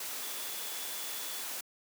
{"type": "tone in noise", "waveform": "sine", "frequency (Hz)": 3440, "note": "A7", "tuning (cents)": -40, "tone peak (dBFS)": -48, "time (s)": [0.23, 1.43], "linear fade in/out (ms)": 5, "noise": "white", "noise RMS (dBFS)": -39, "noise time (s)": [0, 1.61], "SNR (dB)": -12, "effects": ["high-pass 300 Hz 12 dB/octave"]}